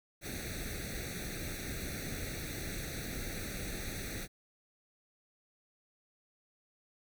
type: noise with comb filter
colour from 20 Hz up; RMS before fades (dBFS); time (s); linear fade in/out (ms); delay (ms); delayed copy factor
pink; -40; 0.21-4.28; 50; 0.49; +0.95
effects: none